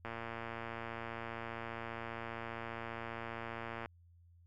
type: click train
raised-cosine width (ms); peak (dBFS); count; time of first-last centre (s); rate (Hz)
0.5; -27; 439; 0.05-3.859; 115
effects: added 86 Hz sine -60 dBFS peak until 4.46 s